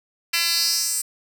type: tone with high-pass filter sweep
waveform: 10% pulse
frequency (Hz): 337.4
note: E4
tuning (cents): +40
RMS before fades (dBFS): -22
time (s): 0.33-1.02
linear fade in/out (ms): 10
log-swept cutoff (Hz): 2900 to 8300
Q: 2.7
effects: none